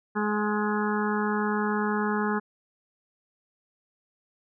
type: harmonic tone with a mistuned harmonic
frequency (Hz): 210.2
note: G#3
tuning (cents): +21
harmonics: 1 / 2 / 4 / 5 / 6 / 7 / 8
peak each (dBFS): -27 / -30 / -33 / -34 / -35 / -35 / -36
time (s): 0.15-2.4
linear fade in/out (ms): 20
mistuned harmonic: 7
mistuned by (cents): -20
effects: none